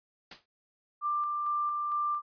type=noise with exponential decay; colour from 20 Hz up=white; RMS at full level=-38 dBFS; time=0.31-0.46 s; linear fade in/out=5 ms; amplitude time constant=31 ms
type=tone with tremolo; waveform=sine; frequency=1185 Hz; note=D6; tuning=15 cents sharp; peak=-27 dBFS; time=1.01-2.22 s; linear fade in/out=50 ms; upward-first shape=square; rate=2.2 Hz; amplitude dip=25%
effects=resampled to 11025 Hz